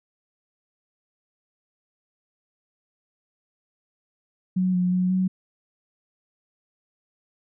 sine tone with pitch steps, 184.5 / 180.3 / 182.6 / 186.2 Hz, F#3 / F#3 / F#3 / F#3, -5 / -45 / -23 / +11 cents, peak -19 dBFS, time 4.56-5.28 s, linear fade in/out 10 ms, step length 180 ms, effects none

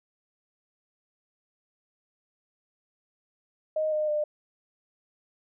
sine tone with pitch steps, 622.3 / 611.3 / 600.4 Hz, D#5 / D#5 / D5, 0 / -31 / +38 cents, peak -24 dBFS, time 3.76-4.24 s, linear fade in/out 5 ms, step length 160 ms, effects none

